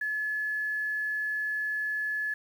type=tone with quantisation; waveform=sine; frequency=1712 Hz; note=A6; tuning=48 cents flat; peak=-28 dBFS; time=0.01-2.34 s; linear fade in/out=5 ms; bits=9; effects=none